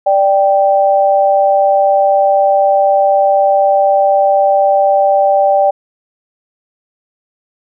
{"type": "tone pair together", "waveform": "sine", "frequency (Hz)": [588, 784], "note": ["D5", "G5"], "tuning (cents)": [2, 0], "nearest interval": "perfect fourth", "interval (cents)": 498, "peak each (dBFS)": -10, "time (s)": [0.06, 5.71], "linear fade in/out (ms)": 10, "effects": []}